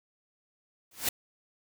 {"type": "noise with exponential growth", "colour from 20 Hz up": "white", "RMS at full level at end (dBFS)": -24, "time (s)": [0.91, 1.09], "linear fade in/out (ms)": 5, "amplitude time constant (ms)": 39, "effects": []}